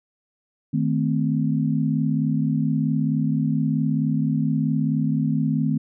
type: chord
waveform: sine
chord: A diminished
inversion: second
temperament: equal with one note detuned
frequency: 155.56 / 220 / 258.9 Hz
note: Eb3 / A3 / C4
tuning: 0 / 0 / -18 cents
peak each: -22 / -24 / -24 dBFS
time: 0.73-5.78 s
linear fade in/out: 10 ms
effects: none